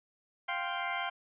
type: chord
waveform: 20% pulse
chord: F suspended second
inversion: none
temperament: equal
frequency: 698.5 / 784 / 1046.5 Hz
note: F5 / G5 / C6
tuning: 0 / 0 / 0 cents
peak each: -32 dBFS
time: 0.48-1.1 s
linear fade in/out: 10 ms
effects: resampled to 8000 Hz